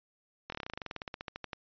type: slowing click train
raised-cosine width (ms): 0.3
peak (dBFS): -22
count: 22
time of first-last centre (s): 0.5-1.532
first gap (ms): 23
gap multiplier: 1.07
effects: resampled to 11025 Hz